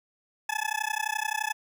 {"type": "tone with amplitude modulation", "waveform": "20% pulse", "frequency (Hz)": 860, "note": "A5", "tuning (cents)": -40, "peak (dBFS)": -19, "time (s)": [0.49, 1.53], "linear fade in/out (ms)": 5, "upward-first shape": "sine", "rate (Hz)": 31.6, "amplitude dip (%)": 100, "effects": []}